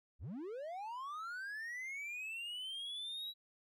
triangle linear sweep, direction up, 43.12 to 3910 Hz, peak -40 dBFS, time 0.19-3.34 s, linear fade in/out 50 ms, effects none

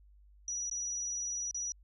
sine tone with dropouts, 5840 Hz, F#8, 24 cents flat, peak -34 dBFS, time 0.48-1.72 s, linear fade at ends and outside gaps 1 ms, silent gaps 0.697-0.713 / 1.511-1.545 s, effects added 50 Hz sine -57 dBFS peak until 1.83 s

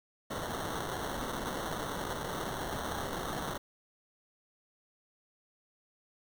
blue noise with sample-and-hold, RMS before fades -37 dBFS, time 0.3-3.58 s, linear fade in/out 10 ms, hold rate 2450 Hz, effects none

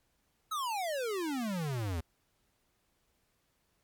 square exponential sweep, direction down, 1318.5 to 77.78 Hz, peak -33 dBFS, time 0.51-2.01 s, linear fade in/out 10 ms, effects pink hiss -75 dBFS RMS until 3.83 s + MP3 96 kbps

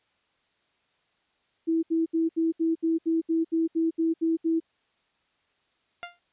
sine tone bursts, 326.8 Hz, E4, 15 cents flat, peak -21 dBFS, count 13, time 1.67-4.602 s, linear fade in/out 20 ms, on 160 ms, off 71 ms
15% pulse tone with exponential decay, 698.5 Hz, F5, in tune, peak -25 dBFS, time 6.03-6.19 s, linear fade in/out 0 ms, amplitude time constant 34 ms
effects white hiss -70 dBFS RMS until 6.32 s + resampled to 8000 Hz

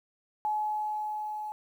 sine tone with level ramp, 850 Hz, G#5, 40 cents sharp, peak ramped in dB -26 to -34 dBFS, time 0.45-1.52 s, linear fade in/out 0 ms, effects 10-bit

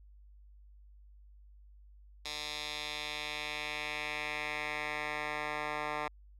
10% pulse tone with band-pass filter sweep, 150 Hz, D3, 37 cents sharp, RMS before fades -38 dBFS, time 2.25-6.08 s, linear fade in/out 5 ms, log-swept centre 4200 to 1400 Hz, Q 1.8, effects added 50 Hz sine -54 dBFS peak until 6.39 s

